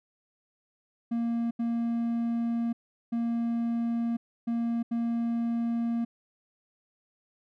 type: tone bursts at uneven times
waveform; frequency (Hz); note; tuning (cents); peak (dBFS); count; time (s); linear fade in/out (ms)
triangle; 233.1; A#3; 0; -24; 5; 1.11-1.51 / 1.59-2.73 / 3.12-4.17 / 4.47-4.83 / 4.91-6.05; 10
effects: none